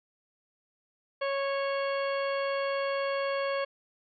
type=harmonic tone; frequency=552 Hz; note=C#5; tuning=7 cents flat; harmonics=1 / 2 / 3 / 4 / 5 / 6 / 8; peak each=-29 / -35 / -39 / -41 / -43 / -45 / -47 dBFS; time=1.21-3.65 s; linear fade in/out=10 ms; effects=none